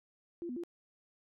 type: tone with pitch steps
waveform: sine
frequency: 342.5 / 246.8 / 344.3 Hz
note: F4 / B3 / F4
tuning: -34 / -1 / -25 cents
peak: -37 dBFS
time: 0.42-0.636 s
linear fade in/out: 0 ms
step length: 72 ms
effects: none